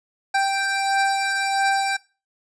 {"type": "beating tone pair", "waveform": "25% pulse", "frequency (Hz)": [784, 785.5], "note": ["G5", "G5"], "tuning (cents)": [0, 3], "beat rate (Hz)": 1.5, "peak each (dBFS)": [-17, -22], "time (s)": [0.34, 1.97], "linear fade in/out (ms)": 10, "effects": ["noise-tail reverb RT60 0.3 s tail -19 dB re dry", "resampled to 22050 Hz"]}